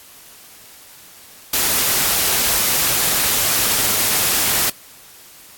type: noise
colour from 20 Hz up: white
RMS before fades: -17 dBFS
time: 1.53-4.7 s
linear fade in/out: 5 ms
effects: white hiss -43 dBFS RMS until 5.57 s + AAC 64 kbps